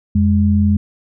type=tone pair together; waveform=sine; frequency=87.03 / 206.4 Hz; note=F2 / G#3; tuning=-6 / -10 cents; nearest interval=octave + minor third; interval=1496 cents; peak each=-13 dBFS; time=0.15-0.77 s; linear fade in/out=5 ms; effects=none